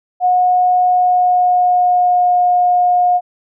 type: tone with pitch glide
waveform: sine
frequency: 726 to 716.8 Hz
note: F#5 to F5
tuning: -33 to +45 cents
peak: -9 dBFS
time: 0.2-3.21 s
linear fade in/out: 50 ms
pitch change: -22 cents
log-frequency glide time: 0.87-2.38 s
effects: none